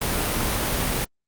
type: noise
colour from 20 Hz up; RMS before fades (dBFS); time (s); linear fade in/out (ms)
pink; -24; 0.01-1.05; 10
effects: Opus 32 kbps